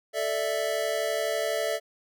square chord, A suspended fourth, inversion none, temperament equal, 440 / 587.3 / 659.3 Hz, A4 / D5 / E5, 0 / 0 / 0 cents, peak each -33 / -31 / -30 dBFS, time 0.13-1.8 s, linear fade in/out 50 ms, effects none

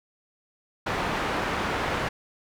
white low-pass noise, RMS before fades -28 dBFS, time 0.86-2.09 s, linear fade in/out 10 ms, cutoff 1500 Hz, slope 12 dB/octave, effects none

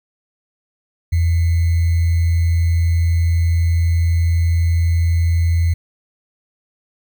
sine tone with sample-and-hold, 84 Hz, E2, 33 cents sharp, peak -12 dBFS, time 1.12-5.74 s, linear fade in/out 10 ms, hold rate 2100 Hz, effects none

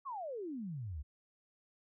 sine exponential sweep, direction down, 1157 to 65.41 Hz, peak -39 dBFS, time 0.05-1.03 s, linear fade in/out 20 ms, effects none

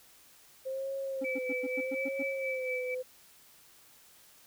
sine tone with vibrato, 523.3 Hz, C5, in tune, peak -33 dBFS, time 0.65-3.03 s, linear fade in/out 20 ms, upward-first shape sine, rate 0.8 Hz, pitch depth 68 cents each way
triangle tone bursts, 273.2 Hz, C#4, 25 cents flat, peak -32 dBFS, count 8, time 1.21-2.23 s, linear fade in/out 10 ms, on 40 ms, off 100 ms
sine tone with tremolo, 2306 Hz, D7, 32 cents flat, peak -33 dBFS, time 1.24-2.95 s, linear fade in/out 10 ms, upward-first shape sine, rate 4.2 Hz, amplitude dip 65%
effects white hiss -59 dBFS RMS until 4.46 s

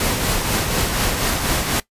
pink noise with tremolo, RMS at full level -18 dBFS, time 0-1.8 s, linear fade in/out 2 ms, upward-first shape triangle, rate 4.1 Hz, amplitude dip 45%, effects noise-tail reverb RT60 0.1 s tail -18 dB re dry + resampled to 32000 Hz

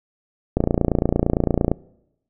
click train, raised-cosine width 2 ms, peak -4 dBFS, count 34, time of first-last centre 0.57-1.716 s, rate 28.8 Hz, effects noise-tail reverb RT60 0.9 s tail -23 dB re dry

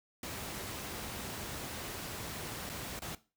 pink noise with dropouts, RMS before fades -41 dBFS, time 0.23-3.15 s, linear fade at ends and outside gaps 2 ms, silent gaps 2.693-2.697 / 2.992-3.019 s, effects noise-tail reverb RT60 0.3 s tail -17 dB re dry + high-pass 60 Hz 12 dB/octave

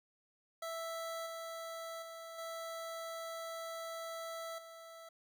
25% pulse tone with level steps, 659.3 Hz, E5, in tune, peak -36 / -39 / -43 / -38 / -47 dBFS, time 0.62-5.09 s, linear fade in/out 5 ms, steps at 1.26 / 2.02 / 2.38 / 4.58 s, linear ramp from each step 5 ms, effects none

